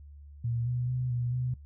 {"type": "tone with pitch steps", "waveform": "sine", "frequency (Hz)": [117.9, 123.2, 126.4, 121.7, 125.8], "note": ["A#2", "B2", "B2", "B2", "B2"], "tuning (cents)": [20, -4, 41, -25, 32], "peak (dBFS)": -28, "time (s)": [0.44, 1.54], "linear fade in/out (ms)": 5, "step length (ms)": 220, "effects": ["noise-tail reverb RT60 0.1 s tail -17 dB re dry", "added 72 Hz sine -46 dBFS peak until 1.65 s"]}